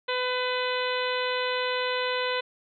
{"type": "harmonic tone", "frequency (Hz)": 502, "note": "B4", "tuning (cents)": 28, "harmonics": [1, 2, 3, 4, 5, 6, 7, 8], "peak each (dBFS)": [-29, -32, -34, -35, -36, -37, -37, -38], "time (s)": [0.08, 2.41], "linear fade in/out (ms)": 10, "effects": []}